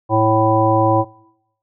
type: harmonic tone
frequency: 110 Hz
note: A2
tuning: in tune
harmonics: 1 / 3 / 5 / 7 / 9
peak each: -18 / -18 / -18 / -18 / -18 dBFS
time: 0.09-1.05 s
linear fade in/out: 50 ms
effects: noise-tail reverb RT60 0.9 s tail -24 dB re dry